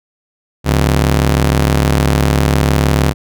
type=ring-modulated tone; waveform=sawtooth; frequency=106.2 Hz; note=G#2; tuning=39 cents sharp; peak=-3 dBFS; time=0.64-3.14 s; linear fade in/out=50 ms; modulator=33.3 Hz; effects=none